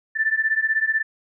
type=beating tone pair; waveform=sine; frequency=1760 / 1776 Hz; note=A6 / A6; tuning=0 / +16 cents; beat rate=16 Hz; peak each=-21 / -22 dBFS; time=0.15-1.03 s; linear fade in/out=20 ms; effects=none